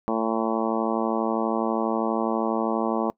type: harmonic tone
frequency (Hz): 112.3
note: A2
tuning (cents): +36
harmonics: 2 / 3 / 4 / 5 / 6 / 7 / 8 / 9 / 10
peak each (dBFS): -27 / -29 / -30 / -31 / -32 / -32 / -33 / -34 / -34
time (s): 0.08-3.1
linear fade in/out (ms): 0
effects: noise-tail reverb RT60 0.1 s tail -23 dB re dry